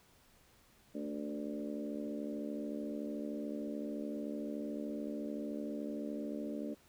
harmonic tone with a mistuned harmonic, 73.6 Hz, D2, 4 cents sharp, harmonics 3 / 4 / 5 / 6 / 7 / 8, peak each -42 / -41 / -49 / -49 / -51 / -47 dBFS, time 0.94-6.75 s, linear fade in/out 20 ms, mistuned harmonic 4, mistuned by -23 cents, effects pink hiss -66 dBFS RMS until 6.88 s

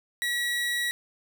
30% pulse tone, 1925 Hz, B6, 45 cents flat, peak -23 dBFS, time 0.22-0.91 s, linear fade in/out 0 ms, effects none

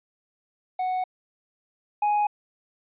triangle tone pair in turn, 740 / 832.4 Hz, F#5 / G#5, 0 / +4 cents, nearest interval major second, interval 204 cents, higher second, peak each -22 / -18 dBFS, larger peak second, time 0.79-1.04 / 2.02-2.27 s, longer neither, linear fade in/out 5 ms, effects resampled to 8000 Hz

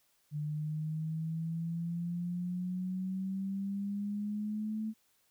sine exponential sweep, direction up, 148.5 to 219.7 Hz, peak -33 dBFS, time 0.31-4.94 s, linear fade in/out 50 ms, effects white hiss -72 dBFS RMS until 5.3 s

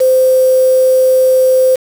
sine tone with quantisation, 517 Hz, C5, 21 cents flat, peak -6 dBFS, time 0-1.76 s, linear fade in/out 10 ms, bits 4, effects none

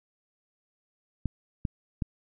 clicks, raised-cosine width 5 ms, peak -16 dBFS, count 3, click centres 1.257 / 1.652 / 2.022 s, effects none

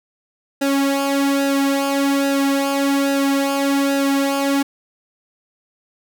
sawtooth tone with flanger, 277.2 Hz, C#4, in tune, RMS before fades -18 dBFS, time 0.61-4.63 s, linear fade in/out 10 ms, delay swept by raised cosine 0.9 to 3.1 ms, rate 1.2 Hz, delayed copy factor -0.7, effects none

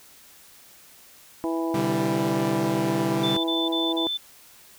harmonic tone, 164.81 Hz, E3, in tune, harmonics 2 / 3 / 4 / 5 / 6, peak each -25 / -34 / -33 / -36 / -35 dBFS, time 1.44-4.07 s, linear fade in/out 0 ms
sawtooth chord, C suspended second, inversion none, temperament equal with one note detuned, 127.9 / 146.83 / 196 Hz, C3 / D3 / G3, -39 / 0 / 0 cents, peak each -27 / -27 / -24 dBFS, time 1.74-3.37 s, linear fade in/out 5 ms
sine tone bursts, 3528 Hz, A7, 4 cents sharp, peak -25 dBFS, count 4, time 3.23-4.175 s, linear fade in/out 10 ms, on 210 ms, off 35 ms
effects white hiss -51 dBFS RMS until 4.78 s

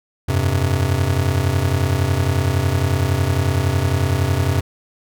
square chord, F suspended second, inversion none, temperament just, 87.31 / 98.22 / 130.96 Hz, F2 / G2 / C3, 0 / +4 / +2 cents, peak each -21 dBFS, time 0.28-4.61 s, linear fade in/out 10 ms, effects none

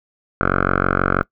5% pulse tone with low-pass filter, 46.25 Hz, F#1, in tune, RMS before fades -18 dBFS, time 0.41-1.23 s, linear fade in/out 0 ms, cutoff 1400 Hz, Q 5.8, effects noise-tail reverb RT60 0.1 s tail -22 dB re dry

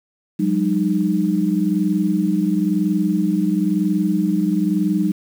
sine tone cluster, 181.7 / 202.7 / 307.1 Hz, F#3 / G#3 / D#4, -31 / -42 / -23 cents, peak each -20 dBFS, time 0.39-5.12 s, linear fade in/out 10 ms, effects 7-bit

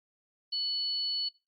sine tone pair together, 2987 / 4420 Hz, F#7 / C#8, +16 / -6 cents, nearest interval perfect fifth, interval 678 cents, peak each -39 / -30 dBFS, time 0.52-1.29 s, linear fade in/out 10 ms, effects noise-tail reverb RT60 0.3 s tail -21 dB re dry + Opus 48 kbps

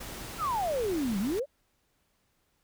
pink noise, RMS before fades -41 dBFS, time 0-1.4 s, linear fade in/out 10 ms
sine exponential two-way sweep, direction down then up, 1396.9 to 185 to 613 Hz, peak -27 dBFS, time 0.38-1.46 s, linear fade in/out 50 ms, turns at 1.19 s
effects pink hiss -73 dBFS RMS until 2.63 s

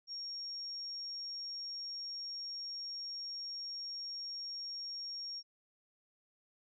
sine tone, 5560 Hz, F8, 9 cents flat, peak -40 dBFS, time 0.07-5.43 s, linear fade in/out 50 ms, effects none

